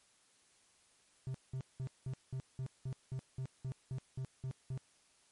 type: tone bursts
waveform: triangle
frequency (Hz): 130.81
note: C3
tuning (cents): 0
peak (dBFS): -35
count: 14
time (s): 1.27-4.776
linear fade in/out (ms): 0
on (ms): 74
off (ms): 190
effects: white hiss -69 dBFS RMS until 5.31 s + MP3 48 kbps